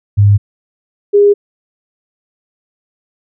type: tone pair in turn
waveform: sine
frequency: 101.9 / 407.6 Hz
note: G#2 / G#4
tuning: -32 / -32 cents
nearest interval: 2 octaves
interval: 2400 cents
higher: second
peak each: -4 dBFS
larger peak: neither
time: 0.17-0.38 / 1.13-1.34 s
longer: neither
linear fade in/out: 20 ms
effects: none